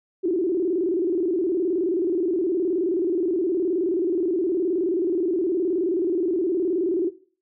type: tone with vibrato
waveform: sine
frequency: 352.3 Hz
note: F4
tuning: 15 cents sharp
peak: -19 dBFS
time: 0.23-7.1 s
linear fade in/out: 20 ms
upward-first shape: square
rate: 19 Hz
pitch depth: 120 cents each way
effects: noise-tail reverb RT60 0.4 s tail -17 dB re dry